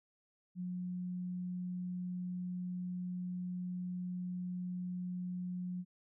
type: tone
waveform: sine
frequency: 180.2 Hz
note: F#3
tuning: 45 cents flat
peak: -37 dBFS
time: 0.55-5.85 s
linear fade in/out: 50 ms
effects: none